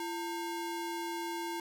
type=ring-modulated tone; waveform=square; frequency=622.3 Hz; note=D#5; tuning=in tune; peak=-33 dBFS; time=0-1.6 s; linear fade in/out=2 ms; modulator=283 Hz; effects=none